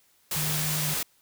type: tone in noise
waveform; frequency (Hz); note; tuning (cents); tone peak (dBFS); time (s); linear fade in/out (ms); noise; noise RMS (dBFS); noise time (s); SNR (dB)
sine; 152.6; D#3; -33; -30; 0.36-0.94; 5; white; -29; 0.31-1.03; -4
effects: white hiss -64 dBFS RMS until 1.21 s